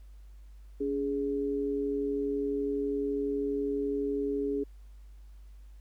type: tone pair together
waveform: sine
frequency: 283.6 / 415.6 Hz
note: C#4 / G#4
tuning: +40 / +1 cents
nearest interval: perfect fifth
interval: 661 cents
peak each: -32 / -30 dBFS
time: 0.8-4.64 s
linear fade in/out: 10 ms
effects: added 50 Hz sine -47 dBFS peak until 5.8 s + pink hiss -70 dBFS RMS until 5.8 s